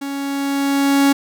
45% pulse tone with level ramp, 278.3 Hz, C#4, 7 cents sharp, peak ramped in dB -24 to -10 dBFS, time 0.01-1.13 s, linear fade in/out 10 ms, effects none

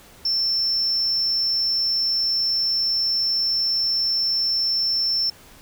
sine tone, 5370 Hz, E8, 31 cents sharp, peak -17 dBFS, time 0.25-5.3 s, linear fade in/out 5 ms, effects tanh soft clip ceiling -17 dBFS + pink hiss -48 dBFS RMS until 5.61 s

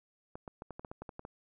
clicks, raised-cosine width 1 ms, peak -29 dBFS, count 11, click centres 0.355 / 0.478 / 0.621 / 0.707 / 0.795 / 0.848 / 0.915 / 1.02 / 1.092 / 1.194 / 1.251 s, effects none

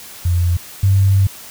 sine tone pair in turn, 87.31 / 97.39 Hz, F2 / G2, 0 / -11 cents, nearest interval major second, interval 189 cents, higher second, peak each -12 / -9 dBFS, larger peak second, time 0.25-0.57 / 0.83-1.27 s, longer second, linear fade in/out 5 ms, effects white hiss -36 dBFS RMS until 1.5 s

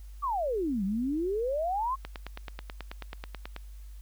sine exponential two-way sweep, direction down then up, 1200 to 186.3 to 1099 Hz, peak -27 dBFS, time 0.22-1.96 s, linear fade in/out 20 ms, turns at 0.84 s
click train, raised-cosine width 0.3 ms, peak -22 dBFS, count 15, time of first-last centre 2.05-3.564 s, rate 9.25 Hz
effects added 50 Hz sine -42 dBFS peak until 4.01 s + white hiss -63 dBFS RMS until 4.01 s

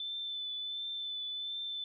sine tone with vibrato, 3520 Hz, A7, in tune, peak -36 dBFS, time 0-1.84 s, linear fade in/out 2 ms, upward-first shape triangle, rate 1.4 Hz, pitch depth 23 cents each way, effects none

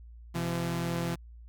sawtooth tone pair together, 128.09 / 170 Hz, C3 / F3, -36 / -46 cents, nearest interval perfect fourth, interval 490 cents, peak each -31 / -27 dBFS, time 0.34-1.16 s, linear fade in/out 20 ms, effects added 58 Hz sine -46 dBFS peak until 1.48 s

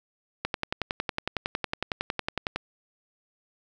click train, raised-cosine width 0.3 ms, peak -11 dBFS, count 24, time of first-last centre 0.45-2.56 s, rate 10.9 Hz, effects none

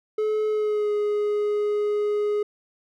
triangle tone with pitch glide, 429.3 to 416.6 Hz, A4 to G#4, -43 to +5 cents, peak -19 dBFS, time 0.18-2.43 s, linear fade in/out 5 ms, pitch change -52 cents, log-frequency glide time 0.48-0.92 s, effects none

